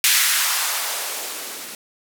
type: noise with band-pass filter sweep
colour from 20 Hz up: violet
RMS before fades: -22 dBFS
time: 0.04-1.75 s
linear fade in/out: 2 ms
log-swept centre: 2100 to 220 Hz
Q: 1.4
effects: none